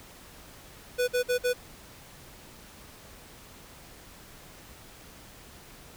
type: tone bursts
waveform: square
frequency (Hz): 493.9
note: B4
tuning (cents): 0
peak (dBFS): -24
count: 4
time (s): 0.98-1.536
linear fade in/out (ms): 20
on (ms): 100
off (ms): 52
effects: pink hiss -50 dBFS RMS until 5.96 s